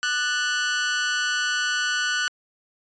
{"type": "tone with amplitude modulation", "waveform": "sawtooth", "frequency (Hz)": 1480, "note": "F#6", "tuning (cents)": 0, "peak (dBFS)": -15, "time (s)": [0.03, 2.28], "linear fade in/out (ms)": 0, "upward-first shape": "sine", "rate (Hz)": 280, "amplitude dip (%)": 70, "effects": ["resampled to 16000 Hz"]}